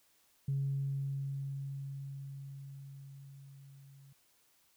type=tone with level ramp; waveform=sine; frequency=137.8 Hz; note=C#3; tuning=10 cents flat; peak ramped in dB=-29 to -55 dBFS; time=0.48-4.13 s; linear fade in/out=5 ms; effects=tanh soft clip ceiling -26 dBFS + white hiss -70 dBFS RMS until 4.76 s